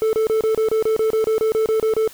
triangle tone bursts, 440 Hz, A4, in tune, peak -13 dBFS, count 15, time 0.02-2.076 s, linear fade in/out 0 ms, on 110 ms, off 29 ms, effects white hiss -43 dBFS RMS until 2.13 s

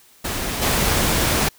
pink noise with level steps, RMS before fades -25 / -19 dBFS, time 0.24-1.49 s, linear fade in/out 10 ms, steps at 0.61 s, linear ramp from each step 20 ms, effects white hiss -52 dBFS RMS until 1.58 s

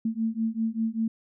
sine beating tone pair, 221.8 / 226.9 Hz, A3 / A#3, +14 / -47 cents, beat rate 5.1 Hz, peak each -28 dBFS, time 0.05-1.08 s, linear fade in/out 5 ms, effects none

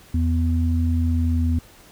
sine tone pair together, 82.11 / 246.9 Hz, E2 / B3, -6 / 0 cents, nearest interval octave + perfect fifth, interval 1906 cents, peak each -18 / -24 dBFS, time 0.14-1.59 s, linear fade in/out 5 ms, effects pink hiss -49 dBFS RMS until 1.91 s

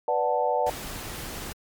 sine chord, B minor seventh, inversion none, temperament equal, 493.9 / 587.3 / 740 / 880 Hz, B4 / D5 / F#5 / A5, 0 / 0 / 0 / 0 cents, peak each -27 dBFS, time 0.08-0.7 s, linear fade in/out 2 ms
pink noise, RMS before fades -36 dBFS, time 0.66-1.53 s, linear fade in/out 10 ms
effects MP3 96 kbps

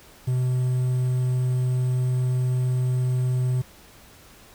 triangle tone with quantisation, 126.7 Hz, B2, 45 cents sharp, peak -18 dBFS, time 0.27-3.62 s, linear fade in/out 10 ms, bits 8, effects pink hiss -50 dBFS RMS until 4.54 s

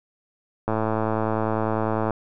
click train, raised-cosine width 1 ms, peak -10 dBFS, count 158, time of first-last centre 0.68-2.107 s, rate 110 Hz, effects none

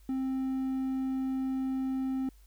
triangle tone, 263.6 Hz, C4, 13 cents sharp, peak -27 dBFS, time 0.09-2.29 s, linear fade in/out 2 ms, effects added 50 Hz sine -54 dBFS peak until 2.46 s + white hiss -67 dBFS RMS until 2.46 s

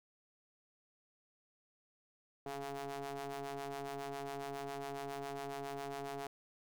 sawtooth ring-modulated tone, 138.59 Hz, C#3, in tune, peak -34 dBFS, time 2.46-6.27 s, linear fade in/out 0 ms, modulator 558 Hz, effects none

